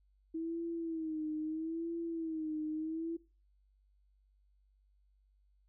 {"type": "tone with vibrato", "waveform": "sine", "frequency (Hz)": 321.7, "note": "E4", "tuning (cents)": -42, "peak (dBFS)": -35, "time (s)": [0.34, 3.17], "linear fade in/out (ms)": 10, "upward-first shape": "sine", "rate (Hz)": 0.77, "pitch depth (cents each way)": 76, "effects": ["noise-tail reverb RT60 0.3 s tail -19 dB re dry", "added 49 Hz sine -67 dBFS peak until 5.68 s"]}